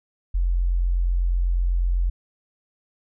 sine tone, 44.03 Hz, F1, 15 cents sharp, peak -18 dBFS, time 0.34-2.1 s, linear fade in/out 10 ms, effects none

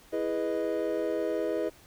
triangle chord, E major seventh, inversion none, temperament equal, 329.6 / 415.3 / 493.9 / 622.3 Hz, E4 / G#4 / B4 / D#5, 0 / 0 / 0 / 0 cents, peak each -31 dBFS, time 0.12-1.7 s, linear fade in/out 20 ms, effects pink hiss -56 dBFS RMS until 1.86 s

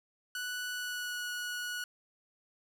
sawtooth tone with pitch glide, 1480 to 1463 Hz, F#6 to F#6, 0 to -20 cents, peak -32 dBFS, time 0.35-1.84 s, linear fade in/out 2 ms, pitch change -20 cents, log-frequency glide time 0.71-1.23 s, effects none

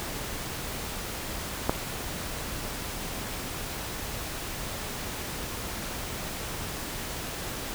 click, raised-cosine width 1 ms, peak -8 dBFS, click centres 1.695 s, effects pink hiss -35 dBFS RMS until 7.74 s

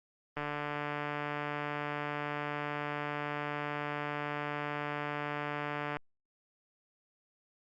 click train, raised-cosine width 0.5 ms, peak -21 dBFS, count 824, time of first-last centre 0.37-5.969 s, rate 147 Hz, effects Opus 48 kbps

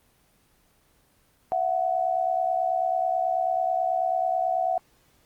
sine tone pair together, 670.8 / 740 Hz, E5 / F#5, +30 / 0 cents, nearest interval major second, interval 170 cents, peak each -26 / -24 dBFS, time 1.52-4.78 s, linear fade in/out 0 ms, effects pink hiss -63 dBFS RMS until 5.25 s + Opus 24 kbps

